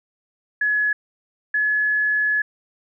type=tone pair in turn; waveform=sine; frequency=1695 / 1703 Hz; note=G#6 / G#6; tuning=+35 / +43 cents; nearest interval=unison; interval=8 cents; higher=second; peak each=-17 dBFS; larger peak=neither; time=0.61-0.93 / 1.54-2.42 s; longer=second; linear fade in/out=5 ms; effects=none